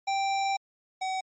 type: tone pair in turn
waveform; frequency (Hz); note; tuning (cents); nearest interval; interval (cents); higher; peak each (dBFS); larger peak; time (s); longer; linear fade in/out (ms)
square; 784 / 756.8; G5 / F#5; 0 / +39; minor second; 61; first; -26 / -29; first; 0.07-0.57 / 1.01-1.21; first; 10
effects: MP3 32 kbps